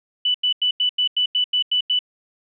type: tone bursts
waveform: sine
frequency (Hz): 2978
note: F#7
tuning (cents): +11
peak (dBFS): -16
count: 10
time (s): 0.25-1.991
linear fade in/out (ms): 5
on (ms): 94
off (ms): 89
effects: none